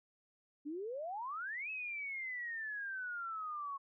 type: exponential two-way sweep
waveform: sine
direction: up then down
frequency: 280 to 2600 to 1095 Hz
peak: -39 dBFS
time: 0.65-3.78 s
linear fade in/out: 20 ms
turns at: 1.7 s
effects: none